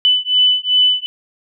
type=beating tone pair; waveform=sine; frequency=2996 / 2998.6 Hz; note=F#7 / F#7; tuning=+21 / +22 cents; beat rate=2.6 Hz; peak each=-14 dBFS; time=0.05-1.06 s; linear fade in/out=0 ms; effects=none